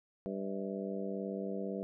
harmonic tone with a mistuned harmonic, 98.1 Hz, G2, 2 cents sharp, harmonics 2 / 3 / 4 / 5 / 6 / 7, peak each -39 / -45 / -42 / -42 / -48 / -46 dBFS, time 0.26-1.83 s, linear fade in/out 0 ms, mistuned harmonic 7, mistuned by -89 cents, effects none

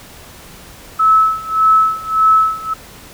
sine tone with tremolo, 1300 Hz, E6, 24 cents flat, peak -6 dBFS, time 0.99-2.74 s, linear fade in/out 10 ms, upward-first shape sine, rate 1.7 Hz, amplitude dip 90%, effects pink hiss -38 dBFS RMS until 3.13 s

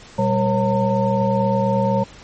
sine tone cluster, 120.4 / 196.4 / 475.5 / 544 / 910 Hz, B2 / G3 / A#4 / C#5 / A#5, -44 / +4 / +34 / -33 / -42 cents, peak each -23 / -20 / -28 / -20 / -22 dBFS, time 0.18-2.04 s, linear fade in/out 10 ms, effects pink hiss -43 dBFS RMS until 2.23 s + MP3 32 kbps

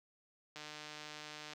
click train, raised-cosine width 0.2 ms, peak -30 dBFS, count 148, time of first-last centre 0.56-1.534 s, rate 151 Hz, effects high-pass 100 Hz 12 dB/octave + 11-bit

